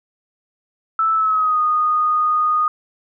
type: tone with pitch glide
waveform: sine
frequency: 1316 to 1235 Hz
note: E6 to D#6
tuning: -3 to -13 cents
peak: -14 dBFS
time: 0.99-2.68 s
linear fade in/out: 2 ms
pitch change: -110 cents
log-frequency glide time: 1.14-1.6 s
effects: none